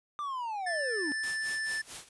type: linear sweep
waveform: triangle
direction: down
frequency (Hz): 1200 to 268.3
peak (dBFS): -31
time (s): 0.19-1.12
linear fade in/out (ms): 0
type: tone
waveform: square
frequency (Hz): 1760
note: A6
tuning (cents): 0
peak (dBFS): -32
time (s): 0.66-1.82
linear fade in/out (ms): 10
type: noise with tremolo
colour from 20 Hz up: white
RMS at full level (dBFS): -41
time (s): 1.23-2.09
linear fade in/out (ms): 5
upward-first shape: sine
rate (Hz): 4.5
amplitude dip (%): 85
effects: resampled to 24000 Hz